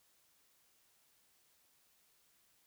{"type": "silence", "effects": ["white hiss -72 dBFS RMS until 2.66 s"]}